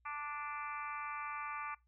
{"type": "harmonic tone", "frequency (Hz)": 293.7, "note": "D4", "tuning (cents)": 0, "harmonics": [3, 4, 5, 6, 7, 8, 9], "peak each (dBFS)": [-47, -42, -50, -53, -51, -49, -58], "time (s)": [0.05, 1.75], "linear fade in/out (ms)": 10, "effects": ["noise-tail reverb RT60 0.2 s tail -21 dB re dry", "added 60 Hz sine -70 dBFS peak until 1.87 s"]}